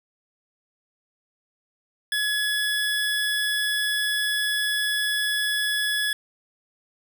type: tone pair together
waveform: square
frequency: 1695 / 3390 Hz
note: G#6 / G#7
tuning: +35 / +35 cents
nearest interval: octave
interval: 1200 cents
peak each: -25 / -27 dBFS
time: 2.12-6.13 s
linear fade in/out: 2 ms
effects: none